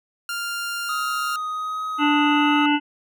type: tone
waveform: sawtooth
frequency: 1396.9 Hz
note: F6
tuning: in tune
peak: -22 dBFS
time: 0.29-1.36 s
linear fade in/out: 2 ms
type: tone with vibrato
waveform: triangle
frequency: 1256 Hz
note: D#6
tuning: 16 cents sharp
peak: -23 dBFS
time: 0.89-2.66 s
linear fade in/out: 2 ms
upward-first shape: triangle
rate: 1.3 Hz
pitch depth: 13 cents each way
type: harmonic tone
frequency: 293.7 Hz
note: D4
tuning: in tune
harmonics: 1 / 3 / 5 / 7 / 9 / 10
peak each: -18 / -22 / -27 / -30 / -27 / -28 dBFS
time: 1.98-2.8 s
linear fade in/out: 50 ms
effects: none